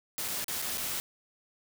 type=noise with dropouts; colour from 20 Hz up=white; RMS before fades=-34 dBFS; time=0.18-1 s; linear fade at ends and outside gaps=0 ms; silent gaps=0.28-0.284 / 0.443-0.482 / 0.618-0.623 / 0.774-0.78 s; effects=none